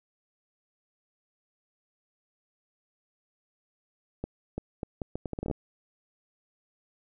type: accelerating click train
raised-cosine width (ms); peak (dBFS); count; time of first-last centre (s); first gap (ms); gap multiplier
2; -19; 13; 4.24-5.512; 340; 0.74
effects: none